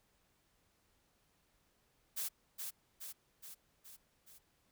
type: noise with echo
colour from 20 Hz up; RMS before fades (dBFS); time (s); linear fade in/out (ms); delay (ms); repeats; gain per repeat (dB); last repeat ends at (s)
blue; -39; 2.16-2.29; 20; 420; 5; -4; 4.39
effects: pink hiss -75 dBFS RMS until 4.71 s